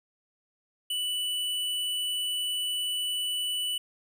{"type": "tone with hard clipping", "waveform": "sine", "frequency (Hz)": 2969, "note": "F#7", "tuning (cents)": 5, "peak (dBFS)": -29, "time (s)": [0.9, 3.78], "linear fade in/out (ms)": 5, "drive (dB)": 15, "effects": []}